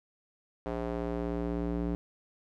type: tone with band-pass filter sweep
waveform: square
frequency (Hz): 58.27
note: A#1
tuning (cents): 0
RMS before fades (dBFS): -33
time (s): 0.66-1.95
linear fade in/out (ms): 0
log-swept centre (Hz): 540 to 270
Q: 1.2
effects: none